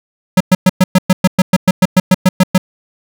square tone bursts, 185 Hz, F#3, in tune, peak -5 dBFS, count 16, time 0.37-2.58 s, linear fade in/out 5 ms, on 35 ms, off 110 ms, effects none

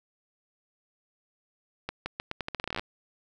accelerating click train, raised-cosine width 0.3 ms, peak -16 dBFS, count 17, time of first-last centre 1.89-2.795 s, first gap 170 ms, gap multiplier 0.82, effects none

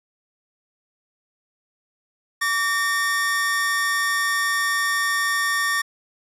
45% pulse tone pair together, 1151.6 / 1828 Hz, D6 / A#6, -34 / -34 cents, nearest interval minor sixth, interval 800 cents, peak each -25 / -21 dBFS, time 2.41-5.82 s, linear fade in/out 10 ms, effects resampled to 32000 Hz

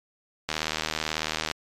click train, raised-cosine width 0.2 ms, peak -9 dBFS, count 81, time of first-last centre 0.49-1.513 s, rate 78.2 Hz, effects MP3 96 kbps

